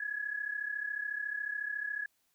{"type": "tone pair together", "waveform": "sine", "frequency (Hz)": [1664, 1698], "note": ["G#6", "G#6"], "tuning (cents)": [3, 38], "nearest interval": "unison", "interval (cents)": 35, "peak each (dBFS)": [-38, -36], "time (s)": [0, 2.06], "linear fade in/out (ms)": 5, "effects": ["white hiss -75 dBFS RMS until 2.34 s"]}